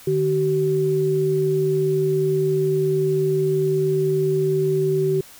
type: tone pair together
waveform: sine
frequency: 151.36 / 381.4 Hz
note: D#3 / G4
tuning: -47 / -47 cents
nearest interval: octave + major third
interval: 1600 cents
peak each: -23 / -18 dBFS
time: 0.07-5.21 s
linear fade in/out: 5 ms
effects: white hiss -45 dBFS RMS until 5.39 s